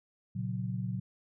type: chord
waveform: sine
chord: F# major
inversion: first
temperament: equal with one note detuned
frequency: 116.54 / 136.68 / 185 Hz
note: A#2 / C#3 / F#3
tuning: 0 / -24 / 0 cents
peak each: -35 / -38 / -36 dBFS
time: 0.35-1 s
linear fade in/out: 10 ms
effects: none